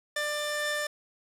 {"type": "tone pair together", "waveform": "sawtooth", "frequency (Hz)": [594.3, 1781], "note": ["D5", "A6"], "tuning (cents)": [20, 21], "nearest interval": "octave + perfect fifth", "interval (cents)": 1901, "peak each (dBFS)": -28, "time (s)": [0.16, 0.87], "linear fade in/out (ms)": 5, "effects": ["low-pass 11000 Hz 12 dB/octave", "9-bit"]}